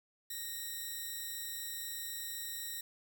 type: tone pair together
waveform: 5% pulse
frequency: 1860 / 3941 Hz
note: A#6 / B7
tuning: -4 / -4 cents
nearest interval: octave + minor second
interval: 1300 cents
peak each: -33 / -34 dBFS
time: 0.3-2.81 s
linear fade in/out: 5 ms
effects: none